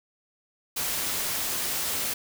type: noise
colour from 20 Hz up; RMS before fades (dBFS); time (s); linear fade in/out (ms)
white; -29; 0.76-2.14; 10
effects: none